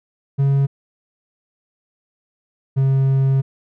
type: tone pair in turn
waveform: triangle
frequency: 138.3 / 134.75 Hz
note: C#3 / C#3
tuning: -4 / -49 cents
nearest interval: unison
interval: 45 cents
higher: first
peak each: -11 dBFS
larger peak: neither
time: 0.38-0.67 / 2.76-3.42 s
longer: second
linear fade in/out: 20 ms
effects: none